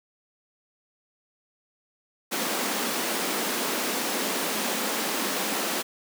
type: high-pass noise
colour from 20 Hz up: pink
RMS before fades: -28 dBFS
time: 2.31-5.83 s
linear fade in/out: 20 ms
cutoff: 200 Hz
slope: 48 dB/octave
effects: none